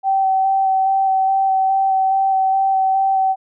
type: tone with vibrato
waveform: sine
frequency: 770 Hz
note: G5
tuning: 31 cents flat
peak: -13 dBFS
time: 0.03-3.36 s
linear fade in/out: 50 ms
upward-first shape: square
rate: 2.4 Hz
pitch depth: 11 cents each way
effects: none